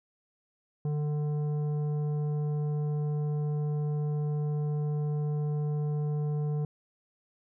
triangle tone with tanh clipping, 148.8 Hz, D3, 23 cents sharp, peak -29 dBFS, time 0.85-6.65 s, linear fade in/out 2 ms, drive 14 dB, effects none

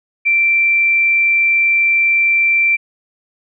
sine tone, 2349 Hz, D7, in tune, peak -10 dBFS, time 0.25-2.77 s, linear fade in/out 20 ms, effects none

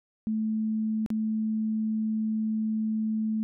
sine tone with dropouts, 218.3 Hz, A3, 13 cents flat, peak -25 dBFS, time 0.27-3.43 s, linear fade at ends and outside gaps 0 ms, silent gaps 1.062-1.103 s, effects none

